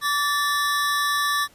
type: tone cluster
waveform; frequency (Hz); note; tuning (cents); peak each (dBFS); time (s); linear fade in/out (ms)
square; 1155 / 1763 / 3905; D6 / A6 / B7; -29 / +3 / -20; -24 / -25 / -30; 0.01-1.48; 50
effects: pink hiss -54 dBFS RMS until 1.54 s + resampled to 32000 Hz